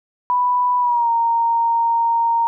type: tone with pitch glide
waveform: sine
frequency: 987.8 to 927 Hz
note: B5 to A#5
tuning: 0 to -10 cents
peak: -14 dBFS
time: 0.3-2.47 s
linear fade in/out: 0 ms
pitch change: -110 cents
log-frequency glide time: 0.79-1.1 s
effects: none